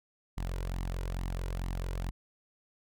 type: tone with flanger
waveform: sawtooth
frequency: 44.5 Hz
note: F1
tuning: 33 cents sharp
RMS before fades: -35 dBFS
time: 0.37-2.11 s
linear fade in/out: 10 ms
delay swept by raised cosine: 0.98 to 2.08 ms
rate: 2.3 Hz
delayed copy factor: +0.55
effects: none